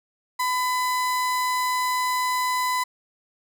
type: tone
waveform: 35% pulse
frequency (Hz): 1004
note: B5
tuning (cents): +28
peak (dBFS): -20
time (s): 0.39-2.84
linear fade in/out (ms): 10
effects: none